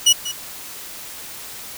25% pulse tone with echo, 2926 Hz, F#7, 20 cents flat, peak -6 dBFS, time 0.06-0.13 s, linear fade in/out 10 ms, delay 190 ms, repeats 1, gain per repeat -14 dB, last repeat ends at 0.32 s, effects white hiss -35 dBFS RMS until 1.77 s

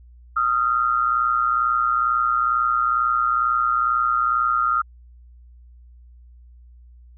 sine tone pair together, 1244.5 / 1366.7 Hz, D#6 / F6, 0 / -38 cents, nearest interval major second, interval 162 cents, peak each -20 dBFS, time 0.36-4.82 s, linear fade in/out 10 ms, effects added 60 Hz sine -44 dBFS peak until 7.17 s

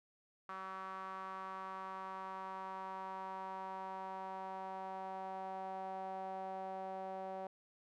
sawtooth tone with band-pass filter sweep, 190 Hz, F#3, 46 cents sharp, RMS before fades -45 dBFS, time 0.49-7.47 s, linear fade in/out 2 ms, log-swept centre 1200 to 680 Hz, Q 4.3, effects none

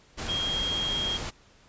sine tone in noise, 3245 Hz, G#7, 41 cents flat, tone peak -27 dBFS, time 0.28-1.18 s, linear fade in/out 20 ms, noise pink, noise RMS -34 dBFS, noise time 0.17-1.31 s, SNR +4 dB, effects pink hiss -58 dBFS RMS until 1.68 s + resampled to 16000 Hz

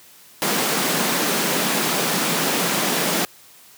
pink high-pass noise, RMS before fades -21 dBFS, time 0.42-3.25 s, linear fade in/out 0 ms, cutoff 160 Hz, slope 48 dB/octave, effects white hiss -48 dBFS RMS until 3.77 s + high-pass 80 Hz 12 dB/octave

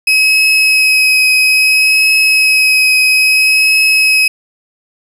35% pulse tone with vibrato, 2548 Hz, D#7, 41 cents sharp, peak -5 dBFS, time 0.07-4.28 s, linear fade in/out 5 ms, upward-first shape triangle, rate 0.6 Hz, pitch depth 15 cents each way, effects low-pass 12000 Hz 12 dB/octave + 7-bit

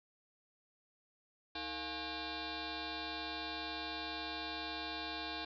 sine tone with frequency modulation, 1614 Hz, G#6, 50 cents flat, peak -39 dBFS, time 1.55-5.45 s, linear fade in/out 5 ms, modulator 386 Hz, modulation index 7.1, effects none

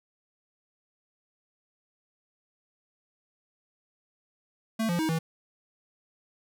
square tone with pitch steps, 223.2 / 173.1 / 317.3 / 162.4 Hz, A3 / F3 / D#4 / E3, +25 / -15 / +34 / -26 cents, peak -26 dBFS, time 4.79-5.19 s, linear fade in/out 10 ms, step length 100 ms, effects none

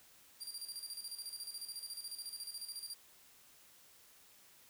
25% pulse tone with tremolo, 4746 Hz, D8, 17 cents sharp, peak -37 dBFS, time 0.4-2.95 s, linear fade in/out 20 ms, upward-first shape square, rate 14 Hz, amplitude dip 65%, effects white hiss -63 dBFS RMS until 4.69 s

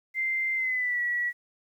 sine tone with pitch glide, 2086 to 1935.1 Hz, C7 to B6, -6 to -36 cents, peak -25 dBFS, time 0.14-1.33 s, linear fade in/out 50 ms, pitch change -130 cents, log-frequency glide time 0.55-1.01 s, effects 10-bit

